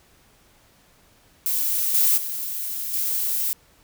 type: noise with level steps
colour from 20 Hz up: violet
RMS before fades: -23 / -18 / -29 / -24 dBFS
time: 1.46-3.53 s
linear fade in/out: 0 ms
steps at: 1.94 / 2.17 / 2.93 s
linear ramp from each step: 10 ms
effects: pink hiss -57 dBFS RMS until 3.83 s